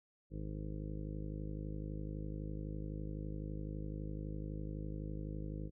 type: harmonic tone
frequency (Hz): 51.91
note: G#1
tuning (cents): 0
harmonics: 1 / 2 / 3 / 4 / 5 / 6 / 7 / 8 / 9 / 10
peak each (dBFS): -43 / -48 / -45 / -51 / -56 / -49 / -61 / -56 / -57 / -57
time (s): 0.3-5.71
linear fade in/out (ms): 50
effects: none